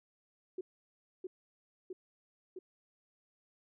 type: tone with echo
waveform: sine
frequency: 370 Hz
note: F#4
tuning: in tune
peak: -36 dBFS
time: 0.58-0.61 s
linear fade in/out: 5 ms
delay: 660 ms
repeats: 3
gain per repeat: -2 dB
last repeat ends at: 2.59 s
effects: none